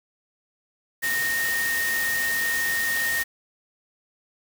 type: tone in noise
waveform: sine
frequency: 1848 Hz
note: A#6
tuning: 16 cents flat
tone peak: -23 dBFS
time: 1.02-3.24 s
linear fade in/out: 20 ms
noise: white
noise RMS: -30 dBFS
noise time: 1.02-3.24 s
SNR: +4 dB
effects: none